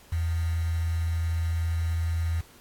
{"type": "tone with quantisation", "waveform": "sine", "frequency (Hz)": 82.8, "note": "E2", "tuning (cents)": 8, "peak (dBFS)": -24, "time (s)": [0.12, 2.41], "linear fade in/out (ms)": 5, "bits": 7, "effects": ["pink hiss -54 dBFS RMS until 2.6 s", "AAC 64 kbps"]}